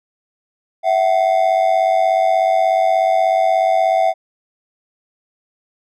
triangle ring-modulated tone, 708 Hz, F5, 23 cents sharp, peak -7 dBFS, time 0.83-4.14 s, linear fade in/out 50 ms, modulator 48.3 Hz, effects none

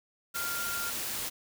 sine tone in noise, 1396.9 Hz, F6, in tune, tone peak -35 dBFS, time 0.34-0.91 s, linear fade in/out 20 ms, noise white, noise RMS -35 dBFS, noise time 0.34-1.3 s, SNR -3 dB, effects none

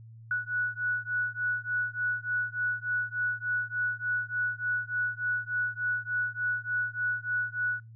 sine beating tone pair, 1471 / 1474.4 Hz, F#6 / F#6, -11 / -7 cents, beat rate 3.4 Hz, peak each -31 dBFS, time 0.31-7.8 s, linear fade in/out 2 ms, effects noise-tail reverb RT60 0.2 s tail -26 dB re dry + added 113 Hz sine -46 dBFS peak until 7.95 s

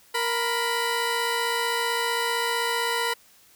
15% pulse tone pair together, 467.5 / 990.6 Hz, A#4 / B5, +5 / +5 cents, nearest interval octave + minor second, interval 1300 cents, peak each -20 dBFS, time 0.14-3.14 s, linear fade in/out 10 ms, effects white hiss -56 dBFS RMS until 3.55 s

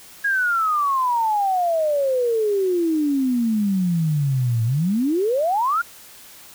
sine exponential two-way sweep, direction down then up, 1661.2 to 110.7 to 1452 Hz, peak -17 dBFS, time 0.24-5.82 s, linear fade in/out 10 ms, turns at 4.64 s, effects white hiss -44 dBFS RMS until 6.54 s

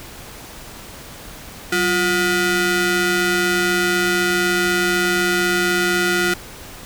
sawtooth ring-modulated tone, 540 Hz, C#5, 45 cents flat, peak -9 dBFS, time 1.72-6.34 s, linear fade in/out 5 ms, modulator 892 Hz, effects pink hiss -37 dBFS RMS until 6.85 s

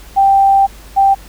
sine tone pair in turn, 785 / 785 Hz, G5 / G5, +2 / +2 cents, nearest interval unison, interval 0 cents, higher neither, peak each -6 dBFS, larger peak neither, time 0.16-0.67 / 0.96-1.15 s, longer first, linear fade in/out 20 ms, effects added 50 Hz sine -35 dBFS peak until 1.28 s + pink hiss -40 dBFS RMS until 1.28 s

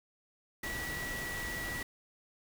sine tone in noise, 1940 Hz, B6, 31 cents flat, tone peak -38 dBFS, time 0.63-1.83 s, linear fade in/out 5 ms, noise pink, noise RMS -41 dBFS, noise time 0.63-1.83 s, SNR 0 dB, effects none

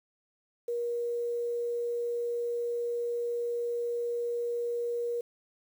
sine tone with quantisation, 475.2 Hz, A#4, 33 cents sharp, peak -29 dBFS, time 0.68-5.21 s, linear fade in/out 5 ms, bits 9, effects none

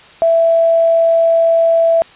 sine tone with quantisation, 663 Hz, E5, 10 cents sharp, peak -8 dBFS, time 0.22-2.02 s, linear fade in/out 0 ms, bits 6, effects white hiss -41 dBFS RMS until 2.15 s + resampled to 8000 Hz

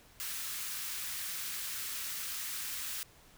white high-pass noise, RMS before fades -39 dBFS, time 0.2-3.03 s, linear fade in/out 0 ms, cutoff 1200 Hz, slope 24 dB/octave, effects pink hiss -60 dBFS RMS until 3.37 s

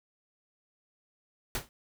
pink noise with exponential decay, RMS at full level -28 dBFS, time 1.55-1.69 s, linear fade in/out 1 ms, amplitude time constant 30 ms, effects none

